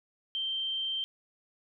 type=tone; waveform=sine; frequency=3136 Hz; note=G7; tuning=in tune; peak=-30 dBFS; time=0.35-1.04 s; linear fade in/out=0 ms; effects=none